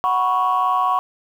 sine chord, F# suspended fourth, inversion none, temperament equal with one note detuned, 740 / 984.9 / 1108.7 Hz, F#5 / B5 / C#6, 0 / -5 / 0 cents, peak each -20 / -21 / -17 dBFS, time 0.04-0.99 s, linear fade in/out 0 ms, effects tanh soft clip ceiling -10 dBFS + 8-bit

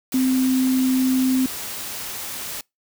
sine tone in noise, 259 Hz, C4, 17 cents flat, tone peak -16 dBFS, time 0.14-1.46 s, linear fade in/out 2 ms, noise white, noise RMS -31 dBFS, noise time 0.12-2.61 s, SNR +12 dB, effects noise-tail reverb RT60 0.2 s tail -26 dB re dry

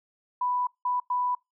sine tone bursts at uneven times, 990 Hz, B5, 4 cents sharp, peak -24 dBFS, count 3, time 0.41-0.67 / 0.85-1 / 1.1-1.35 s, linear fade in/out 5 ms, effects noise-tail reverb RT60 0.2 s tail -25 dB re dry

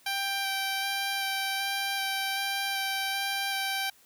10% pulse tone with vibrato, 784 Hz, G5, in tune, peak -20 dBFS, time 0.06-3.9 s, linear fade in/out 5 ms, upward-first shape square, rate 1.3 Hz, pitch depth 9 cents each way, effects white hiss -60 dBFS RMS until 4.05 s

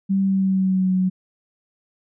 sine tone with pitch glide, 194.2 to 185.64 Hz, G3 to F#3, -16 to +6 cents, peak -16 dBFS, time 0.09-1.1 s, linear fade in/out 20 ms, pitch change -78 cents, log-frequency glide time 0.22-0.93 s, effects none

